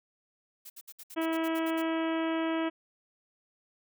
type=noise bursts; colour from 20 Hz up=blue; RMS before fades=-46 dBFS; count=11; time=0.65-1.82 s; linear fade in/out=10 ms; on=50 ms; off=62 ms
type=harmonic tone; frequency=324.9 Hz; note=E4; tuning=25 cents flat; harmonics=1 / 2 / 3 / 4 / 5 / 6 / 7 / 8 / 9 / 10; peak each=-29 / -35 / -39 / -41 / -43 / -45 / -46 / -47 / -48 / -49 dBFS; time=1.16-2.7 s; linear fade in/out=20 ms
effects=none